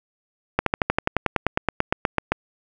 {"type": "slowing click train", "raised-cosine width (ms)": 0.5, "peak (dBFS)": -3, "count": 18, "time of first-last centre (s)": [0.59, 2.32], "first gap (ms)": 73, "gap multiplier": 1.04, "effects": []}